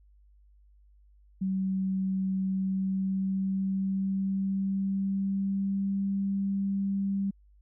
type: tone with pitch glide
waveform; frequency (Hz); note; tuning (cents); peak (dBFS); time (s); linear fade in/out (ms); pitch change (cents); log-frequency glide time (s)
sine; 190.4 to 196.77; F#3 to G3; +50 to +7; -26; 1.41-7.31; 10; +57; 2.44-6.03
effects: added 50 Hz sine -56 dBFS peak until 7.61 s